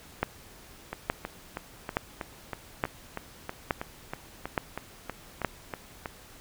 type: two click trains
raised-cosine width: 0.5 ms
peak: -10 / -18 dBFS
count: 7 / 17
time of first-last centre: 0.23-5.447 / 0.93-6.058 s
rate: 1.15 / 3.12 Hz
effects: pink hiss -51 dBFS RMS until 6.4 s